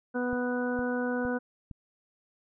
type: harmonic tone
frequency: 247.1 Hz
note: B3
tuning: 1 cent sharp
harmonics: 1 / 2 / 3 / 4 / 5 / 6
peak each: -30 / -32 / -40 / -42 / -46 / -36 dBFS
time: 0.14-1.39 s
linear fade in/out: 20 ms
type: click train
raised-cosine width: 5 ms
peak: -29 dBFS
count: 4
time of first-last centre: 0.33-1.712 s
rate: 2.17 Hz
effects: none